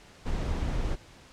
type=noise; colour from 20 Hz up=brown; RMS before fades=-29 dBFS; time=0.25-0.96 s; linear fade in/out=20 ms; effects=pink hiss -53 dBFS RMS until 1.32 s + low-pass 7000 Hz 12 dB/octave